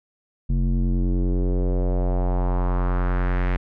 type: tone with low-pass filter sweep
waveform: square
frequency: 45.12 Hz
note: F#1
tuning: 43 cents flat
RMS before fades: -21 dBFS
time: 0.49-3.57 s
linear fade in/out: 10 ms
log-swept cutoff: 190 to 2100 Hz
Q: 2.2
effects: none